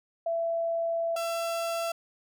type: tone pair in turn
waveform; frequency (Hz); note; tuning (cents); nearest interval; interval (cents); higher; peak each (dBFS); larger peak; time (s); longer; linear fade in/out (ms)
sine / 35% pulse; 668 / 671.2; E5 / E5; +23 / +31; unison; 8; second; -26 / -27; first; 0.26-1.16 / 1.16-1.92; first; 5
effects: none